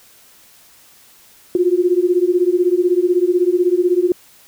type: beating tone pair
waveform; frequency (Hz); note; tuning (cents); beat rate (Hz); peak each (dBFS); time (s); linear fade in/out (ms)
sine; 349.2 / 365.2; F4 / F#4; 0 / -23; 16; -15; 1.55-4.12; 2
effects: white hiss -48 dBFS RMS until 4.47 s